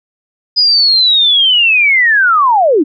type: linear sweep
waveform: sine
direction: down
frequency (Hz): 5000 to 261.6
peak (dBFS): -6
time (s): 0.56-2.84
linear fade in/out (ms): 20
effects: none